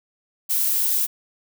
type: noise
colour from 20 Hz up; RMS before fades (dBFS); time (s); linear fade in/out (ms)
violet; -21; 0.49-1.07; 20
effects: none